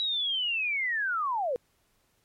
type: linear sweep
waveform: sine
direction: down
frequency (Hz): 3910 to 466.2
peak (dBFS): -26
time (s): 0-1.56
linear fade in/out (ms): 0
effects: pink hiss -70 dBFS RMS until 2.24 s + MP3 64 kbps